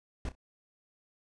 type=noise with echo; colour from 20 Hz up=brown; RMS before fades=-34 dBFS; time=0.25-0.29 s; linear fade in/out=2 ms; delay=31 ms; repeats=2; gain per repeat=-14 dB; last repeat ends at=0.352 s; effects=resampled to 22050 Hz